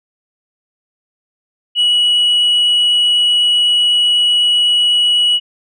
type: tone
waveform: sine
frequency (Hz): 2927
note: F#7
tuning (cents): -19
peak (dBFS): -7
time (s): 1.75-5.4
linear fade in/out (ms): 50
effects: tanh soft clip ceiling -8 dBFS

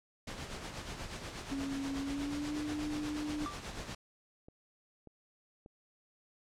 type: noise with tremolo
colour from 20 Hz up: pink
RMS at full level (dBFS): -41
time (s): 0.27-3.95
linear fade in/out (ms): 5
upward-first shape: sine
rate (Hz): 8.3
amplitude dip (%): 50
type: tone with pitch glide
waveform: sine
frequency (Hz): 274.6 to 299.5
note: C#4 to D4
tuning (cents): -16 to +34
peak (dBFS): -35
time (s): 1.51-3.46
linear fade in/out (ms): 10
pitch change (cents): +150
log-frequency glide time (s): 1.99-2.56
type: click train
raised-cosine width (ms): 2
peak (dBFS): -39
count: 6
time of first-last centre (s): 2.72-5.661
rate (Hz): 1.7
type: tone with exponential decay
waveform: triangle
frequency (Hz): 1174.7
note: D6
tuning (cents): 0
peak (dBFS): -33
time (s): 3.46-3.65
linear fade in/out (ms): 0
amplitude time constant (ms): 40
effects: low-pass 7000 Hz 12 dB/octave

